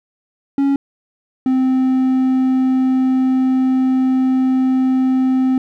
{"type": "tone pair in turn", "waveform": "triangle", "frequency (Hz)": [277.2, 259.8], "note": ["C#4", "C4"], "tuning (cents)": [0, -12], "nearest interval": "minor second", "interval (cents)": 112, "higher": "first", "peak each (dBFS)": -10, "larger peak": "neither", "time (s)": [[0.58, 0.76], [1.46, 5.58]], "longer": "second", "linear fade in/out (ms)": 2, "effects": []}